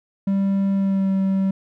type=tone with pitch glide; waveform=triangle; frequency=196 to 192.63 Hz; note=G3 to G3; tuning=0 to -30 cents; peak=-15 dBFS; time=0.27-1.51 s; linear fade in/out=5 ms; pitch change=-30 cents; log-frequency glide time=0.74-1.1 s; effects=none